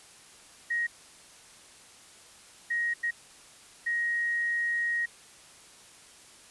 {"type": "tone bursts at uneven times", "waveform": "sine", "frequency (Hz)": 1883, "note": "A#6", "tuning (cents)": 17, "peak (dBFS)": -26, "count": 4, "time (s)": [[0.7, 0.87], [2.7, 2.94], [3.03, 3.11], [3.86, 5.06]], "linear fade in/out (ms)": 10, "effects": ["white hiss -53 dBFS RMS until 6.5 s", "resampled to 24000 Hz"]}